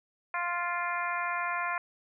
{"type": "harmonic tone with a mistuned harmonic", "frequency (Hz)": 349.2, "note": "F4", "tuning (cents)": 0, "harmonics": [2, 3, 4, 5, 6, 7], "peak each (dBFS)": [-37, -33, -36, -37, -39, -40], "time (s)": [0.34, 1.78], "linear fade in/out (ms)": 2, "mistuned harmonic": 7, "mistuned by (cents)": -22, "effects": []}